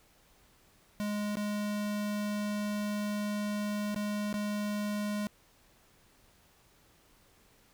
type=tone with dropouts; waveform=square; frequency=207.7 Hz; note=G#3; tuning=in tune; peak=-32 dBFS; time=1-5.27 s; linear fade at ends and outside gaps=0 ms; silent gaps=1.355-1.37 / 3.945-3.961 / 4.328-4.341 s; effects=pink hiss -64 dBFS RMS until 7.73 s